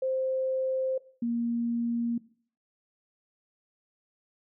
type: tone pair in turn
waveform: sine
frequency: 523.3 / 235 Hz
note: C5 / A#3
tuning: 0 / +14 cents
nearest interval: octave + major second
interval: 1386 cents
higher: first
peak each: -26 dBFS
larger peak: neither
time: 0.02-0.98 / 1.22-2.18 s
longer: neither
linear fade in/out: 5 ms
effects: noise-tail reverb RT60 0.5 s tail -19 dB re dry